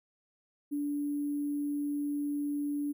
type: tone with sample-and-hold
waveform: sine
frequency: 289.8 Hz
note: D4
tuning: 23 cents flat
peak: -30 dBFS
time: 0.71-2.93 s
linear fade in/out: 20 ms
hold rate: 11025 Hz
effects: none